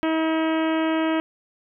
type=harmonic tone; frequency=320 Hz; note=D#4; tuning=49 cents sharp; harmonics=1 / 2 / 3 / 4 / 5 / 6 / 7 / 8 / 9 / 10; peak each=-21 / -27 / -31 / -33 / -35 / -37 / -38 / -39 / -40 / -41 dBFS; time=0.03-1.2 s; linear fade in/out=0 ms; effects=none